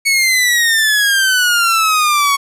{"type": "exponential sweep", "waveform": "sawtooth", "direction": "down", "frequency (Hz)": [2227, 1108.7], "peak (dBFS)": -7, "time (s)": [0.05, 2.37], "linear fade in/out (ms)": 20, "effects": ["resampled to 32000 Hz", "8-bit"]}